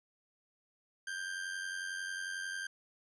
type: tone with amplitude modulation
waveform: 40% pulse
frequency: 1579 Hz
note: G6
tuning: 12 cents sharp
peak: -34 dBFS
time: 1.07-2.67 s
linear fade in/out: 5 ms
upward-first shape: sine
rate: 91.1 Hz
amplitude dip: 60%
effects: resampled to 22050 Hz + 12-bit